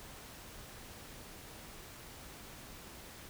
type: silence
effects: pink hiss -51 dBFS RMS until 3.29 s